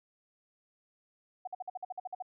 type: tone bursts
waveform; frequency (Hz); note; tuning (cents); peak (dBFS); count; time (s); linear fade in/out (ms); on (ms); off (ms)
sine; 740; F#5; 0; -35; 11; 1.45-2.224; 5; 24; 51
effects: none